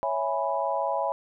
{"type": "chord", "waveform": "sine", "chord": "C# minor seventh", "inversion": "none", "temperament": "equal", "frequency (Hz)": [554.4, 659.3, 830.6, 987.8], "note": ["C#5", "E5", "G#5", "B5"], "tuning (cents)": [0, 0, 0, 0], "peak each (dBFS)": -30, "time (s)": [0.03, 1.12], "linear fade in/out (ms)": 0, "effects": []}